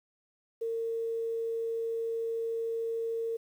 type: tone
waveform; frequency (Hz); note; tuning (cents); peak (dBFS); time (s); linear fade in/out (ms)
sine; 456.7; A#4; -36; -30; 0.61-3.37; 10
effects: 10-bit